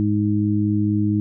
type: harmonic tone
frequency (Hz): 104.4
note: G#2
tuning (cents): +10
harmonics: 1 / 2 / 3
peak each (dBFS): -21 / -21 / -21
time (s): 0-1.2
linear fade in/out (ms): 0
effects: none